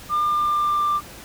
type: tone with pitch glide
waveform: sine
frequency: 1201 to 1184.5 Hz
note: D6 to D6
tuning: +38 to +14 cents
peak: -16 dBFS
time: 0.09-1.01 s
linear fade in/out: 50 ms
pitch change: -24 cents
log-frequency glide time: 0.23-0.89 s
effects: tanh soft clip ceiling -16 dBFS + pink hiss -41 dBFS RMS until 1.24 s